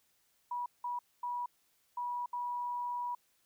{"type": "tone bursts at uneven times", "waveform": "sine", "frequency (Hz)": 972, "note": "B5", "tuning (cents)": -28, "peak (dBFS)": -34, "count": 5, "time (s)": [[0.51, 0.66], [0.84, 0.99], [1.23, 1.46], [1.97, 2.26], [2.33, 3.15]], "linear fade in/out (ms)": 5, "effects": ["white hiss -73 dBFS RMS until 3.45 s"]}